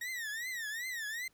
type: tone with vibrato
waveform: 40% pulse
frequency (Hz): 1864.7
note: A#6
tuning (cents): 0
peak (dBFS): -36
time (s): 0.01-1.28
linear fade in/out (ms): 5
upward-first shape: triangle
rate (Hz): 2.6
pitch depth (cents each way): 200
effects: pink hiss -71 dBFS RMS until 1.33 s